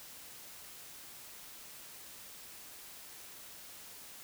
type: silence
effects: white hiss -51 dBFS RMS until 4.23 s